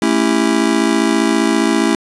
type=chord; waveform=square; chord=A dominant seventh; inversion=none; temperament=just; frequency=220 / 275 / 330 / 396 Hz; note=A3 / C#4 / E4 / G4; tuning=0 / -14 / +2 / +18 cents; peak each=-18 / -18 / -17 / -22 dBFS; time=0.02-1.95 s; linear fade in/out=2 ms; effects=resampled to 24000 Hz + 8-bit